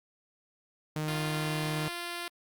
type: tone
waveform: sawtooth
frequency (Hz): 153.9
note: D#3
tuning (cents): -19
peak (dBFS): -27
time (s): 0.96-1.88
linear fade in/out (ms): 0
type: tone with pitch glide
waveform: 5% pulse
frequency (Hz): 349.2 to 346.6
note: F4 to F4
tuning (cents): 0 to -13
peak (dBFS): -24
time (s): 1.08-2.28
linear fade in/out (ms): 2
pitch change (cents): -13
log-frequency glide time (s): 1.26-1.45
effects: Opus 48 kbps